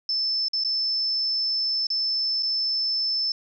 sine tone with dropouts, 5274 Hz, E8, in tune, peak -22 dBFS, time 0.09-3.32 s, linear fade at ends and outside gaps 2 ms, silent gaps 0.484-0.533 / 0.638-0.647 / 1.869-1.902 / 2.425-2.43 s, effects none

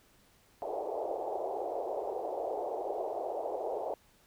white band-pass noise, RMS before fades -36 dBFS, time 0.62-3.94 s, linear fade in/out 0 ms, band 370 to 790 Hz, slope 48 dB/octave, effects pink hiss -65 dBFS RMS until 4.26 s

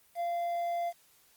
triangle tone with quantisation, 690 Hz, F5, 21 cents flat, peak -28 dBFS, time 0.15-0.93 s, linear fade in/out 50 ms, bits 9, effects white hiss -64 dBFS RMS until 1.36 s + Opus 32 kbps

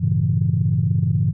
sine chord, G diminished seventh, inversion none, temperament equal with one note detuned, 98 / 114.41 / 138.59 / 164.81 Hz, G2 / Bb2 / Db3 / Fb3, 0 / -32 / 0 / 0 cents, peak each -21 dBFS, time 0-1.33 s, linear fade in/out 20 ms, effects tanh soft clip ceiling -6 dBFS

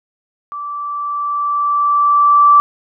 sine tone with level ramp, 1164 Hz, D6, 16 cents flat, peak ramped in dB -23 to -4 dBFS, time 0.52-2.6 s, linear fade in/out 0 ms, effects none

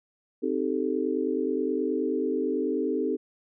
sine chord, A half-diminished seventh, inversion first, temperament equal with one note detuned, 261.6 / 311.1 / 392 / 441.3 Hz, C4 / Eb4 / G4 / A4, 0 / 0 / 0 / +5 cents, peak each -30 dBFS, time 0.42-3.17 s, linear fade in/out 20 ms, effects none

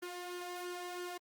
sawtooth tone with flanger, 356 Hz, F4, 33 cents sharp, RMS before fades -43 dBFS, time 0.02-1.18 s, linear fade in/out 10 ms, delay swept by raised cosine 0.63 to 1.83 ms, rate 3 Hz, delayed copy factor +0.55, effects Opus 32 kbps

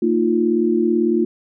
sine chord, Bb suspended fourth, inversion none, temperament equal with one note detuned, 227.4 / 311.1 / 349.2 Hz, Bb3 / Eb4 / F4, -43 / 0 / 0 cents, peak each -19 / -21 / -17 dBFS, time 0.02-1.25 s, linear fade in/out 5 ms, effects none

